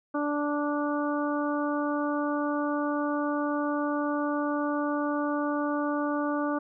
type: harmonic tone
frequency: 292.7 Hz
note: D4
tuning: 6 cents flat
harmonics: 1 / 2 / 3 / 4 / 5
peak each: -28 / -32 / -36 / -34 / -38 dBFS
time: 0.14-6.59 s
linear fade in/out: 10 ms
effects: none